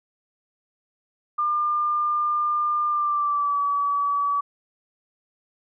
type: tone with pitch glide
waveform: sine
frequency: 1200 to 1143.2 Hz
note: D6 to D6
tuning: +37 to -47 cents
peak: -20 dBFS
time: 1.38-4.41 s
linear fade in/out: 10 ms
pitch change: -84 cents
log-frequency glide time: 2.88-3.6 s
effects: none